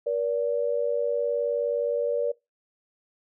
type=tone pair together; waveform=sine; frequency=477.8 / 577.2 Hz; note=A#4 / D5; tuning=+43 / -30 cents; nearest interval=minor third; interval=327 cents; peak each=-26 dBFS; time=0.06-2.32 s; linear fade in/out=10 ms; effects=noise-tail reverb RT60 0.2 s tail -21 dB re dry